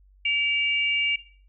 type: tone pair together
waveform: sine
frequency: 2300 / 2801 Hz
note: D7 / F7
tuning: -37 / +4 cents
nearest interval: minor third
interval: 341 cents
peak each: -24 dBFS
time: 0.25-1.16 s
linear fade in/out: 5 ms
effects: noise-tail reverb RT60 0.5 s tail -17 dB re dry + added 48 Hz sine -53 dBFS peak until 1.48 s